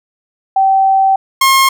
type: tone pair in turn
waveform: sine / sawtooth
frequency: 773 / 1072.7 Hz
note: G5 / C6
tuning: -24 / +43 cents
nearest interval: tritone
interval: 567 cents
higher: second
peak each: -7 / -3 dBFS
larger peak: second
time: 0.56-1.16 / 1.41-1.69 s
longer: first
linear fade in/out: 5 ms
effects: none